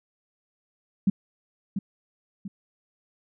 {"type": "tone with echo", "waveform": "sine", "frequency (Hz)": 196, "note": "G3", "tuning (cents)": 0, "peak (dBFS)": -16, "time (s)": [1.07, 1.1], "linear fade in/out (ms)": 5, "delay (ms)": 690, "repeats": 2, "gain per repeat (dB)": -8, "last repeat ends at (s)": 2.48, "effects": []}